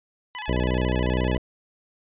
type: tone with vibrato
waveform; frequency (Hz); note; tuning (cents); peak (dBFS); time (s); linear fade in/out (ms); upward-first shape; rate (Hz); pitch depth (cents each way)
15% pulse; 922; A#5; -19; -25; 0.35-1.37; 0; square; 14; 130
type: harmonic tone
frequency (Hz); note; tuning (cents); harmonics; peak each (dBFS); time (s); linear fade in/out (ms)
62.3; B1; +16; 1 / 2 / 3 / 4 / 5 / 6 / 7 / 8 / 9 / 10; -25 / -28 / -30 / -31 / -32 / -33 / -33 / -34 / -35 / -35; 0.48-1.38; 5
effects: resampled to 8000 Hz